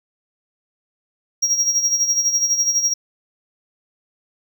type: tone with tremolo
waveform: triangle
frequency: 5640 Hz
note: F8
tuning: 16 cents sharp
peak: -12 dBFS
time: 1.42-2.94 s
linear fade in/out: 10 ms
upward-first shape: sine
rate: 12 Hz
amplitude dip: 65%
effects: none